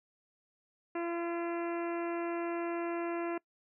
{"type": "harmonic tone", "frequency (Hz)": 340.8, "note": "F4", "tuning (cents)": -42, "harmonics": [1, 2, 3, 4, 5, 6, 7, 8], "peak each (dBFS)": [-34, -40, -44, -46, -48, -50, -51, -52], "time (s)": [0.95, 3.38], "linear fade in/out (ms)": 5, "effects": ["noise-tail reverb RT60 0.1 s tail -24 dB re dry"]}